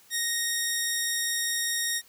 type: tone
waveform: 10% pulse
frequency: 1865 Hz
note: A#6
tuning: in tune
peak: -17 dBFS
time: 0.1-2.02 s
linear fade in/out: 50 ms
effects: white hiss -57 dBFS RMS until 2.08 s